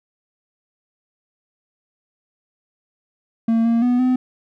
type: tone with pitch steps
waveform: triangle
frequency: 227.5 / 231.5 / 245.9 / 253.9 Hz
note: A#3 / A#3 / B3 / B3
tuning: -42 / -12 / -7 / +48 cents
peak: -12 dBFS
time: 3.48-4.16 s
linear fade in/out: 5 ms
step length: 170 ms
effects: none